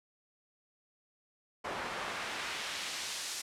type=noise with band-pass filter sweep; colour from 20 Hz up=pink; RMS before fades=-39 dBFS; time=1.64-3.42 s; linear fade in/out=10 ms; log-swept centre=870 to 6600 Hz; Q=0.74; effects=low-pass 12000 Hz 12 dB/octave